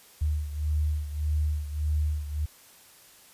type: beating tone pair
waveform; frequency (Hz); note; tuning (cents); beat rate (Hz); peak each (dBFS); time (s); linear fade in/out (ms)
sine; 75.2 / 76.9; D2 / D#2; +42 / -20; 1.7; -26 / -31; 0.21-2.46; 10
effects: white hiss -54 dBFS RMS until 3.33 s + resampled to 32000 Hz